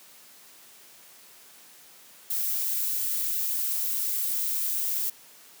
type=noise; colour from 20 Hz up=violet; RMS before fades=-28 dBFS; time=2.3-5.1 s; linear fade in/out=5 ms; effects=white hiss -52 dBFS RMS until 5.6 s + high-pass 150 Hz 12 dB/octave